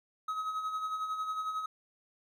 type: tone with tremolo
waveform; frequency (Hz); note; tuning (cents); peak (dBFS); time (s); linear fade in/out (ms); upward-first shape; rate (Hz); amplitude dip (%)
triangle; 1273; D#6; +39; -29; 0.28-1.66; 5; sine; 11; 50
effects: none